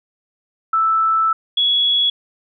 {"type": "tone pair in turn", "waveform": "sine", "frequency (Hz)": [1318.5, 3364], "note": ["E6", "G#7"], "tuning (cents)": [0, 22], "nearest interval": "octave + major third", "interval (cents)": 1622, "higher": "second", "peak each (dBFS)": -13, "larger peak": "neither", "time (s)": [[0.73, 1.33], [1.57, 2.1]], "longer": "first", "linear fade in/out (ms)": 5, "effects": []}